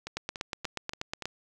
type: two click trains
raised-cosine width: 0.2 ms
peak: -15 / -20 dBFS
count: 10 / 5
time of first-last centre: 0.17-1.256 / 0.07-1.223 s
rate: 8.29 / 3.47 Hz
effects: none